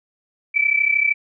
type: tone pair together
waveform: sine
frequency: 2298 / 2331 Hz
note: D7 / D7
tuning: -38 / -14 cents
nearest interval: unison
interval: 24 cents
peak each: -18 dBFS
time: 0.54-1.14 s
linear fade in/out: 20 ms
effects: none